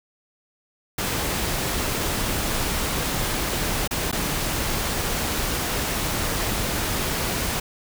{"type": "noise with dropouts", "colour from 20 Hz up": "pink", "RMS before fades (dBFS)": -25, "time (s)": [0.98, 7.6], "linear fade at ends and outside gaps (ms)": 5, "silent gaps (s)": [[3.876, 3.909], [4.115, 4.126]], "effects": []}